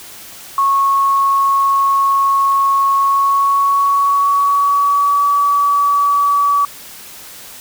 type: tone with pitch glide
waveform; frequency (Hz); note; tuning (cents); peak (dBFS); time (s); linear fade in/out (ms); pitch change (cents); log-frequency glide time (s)
sine; 1100 to 1143.4; C#6 to D6; -14 to -47; -10; 0.58-6.65; 2; +67; 2.94-5.26
effects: white hiss -35 dBFS RMS until 7.6 s